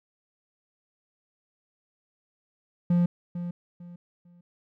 triangle tone with echo, 174.61 Hz, F3, in tune, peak -17 dBFS, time 2.9-3.06 s, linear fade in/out 5 ms, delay 450 ms, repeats 3, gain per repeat -11 dB, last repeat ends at 4.41 s, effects none

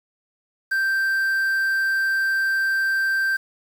triangle tone with quantisation, 1568 Hz, G6, in tune, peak -17 dBFS, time 0.71-3.37 s, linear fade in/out 10 ms, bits 7, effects none

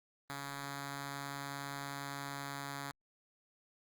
5% pulse tone with notch filter, 140.3 Hz, C#3, 21 cents sharp, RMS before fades -43 dBFS, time 0.3-2.91 s, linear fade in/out 0 ms, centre 480 Hz, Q 1.4, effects Opus 32 kbps

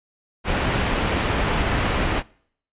pink low-pass noise, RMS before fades -22 dBFS, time 0.44-2.23 s, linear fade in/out 50 ms, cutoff 3200 Hz, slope 24 dB/octave, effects noise-tail reverb RT60 0.6 s tail -24 dB re dry + resampled to 8000 Hz

